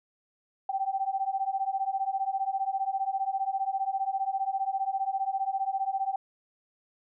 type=beating tone pair; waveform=sine; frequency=769 / 784 Hz; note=G5 / G5; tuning=-33 / 0 cents; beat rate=15 Hz; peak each=-30 dBFS; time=0.69-6.16 s; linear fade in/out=5 ms; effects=none